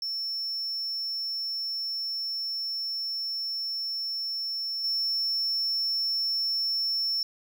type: tone with level steps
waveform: triangle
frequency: 5400 Hz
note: E8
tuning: 41 cents sharp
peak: -28 / -24 dBFS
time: 0.02-7.23 s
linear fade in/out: 2 ms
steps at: 4.84 s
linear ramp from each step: 2 ms
effects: none